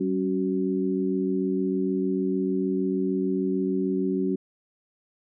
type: tone cluster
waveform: sine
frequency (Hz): 191.5 / 278.1 / 374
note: G3 / C#4 / F#4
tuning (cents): -40 / +6 / +19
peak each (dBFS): -27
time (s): 0-4.36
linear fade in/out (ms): 10
effects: none